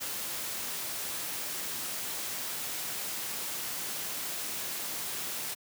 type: noise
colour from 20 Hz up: white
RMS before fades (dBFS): -36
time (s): 0-5.55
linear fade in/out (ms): 20
effects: high-pass 100 Hz 12 dB/octave